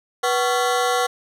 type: ring-modulated tone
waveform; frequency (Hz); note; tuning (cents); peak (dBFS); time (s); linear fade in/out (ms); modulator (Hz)
25% pulse; 621; D#5; -3; -11; 0.23-1.07; 10; 132
effects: low-pass 11000 Hz 12 dB/octave + 8-bit